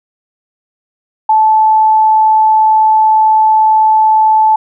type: tone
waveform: sine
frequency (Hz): 871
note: A5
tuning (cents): -18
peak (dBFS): -5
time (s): 1.29-4.56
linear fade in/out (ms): 5
effects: none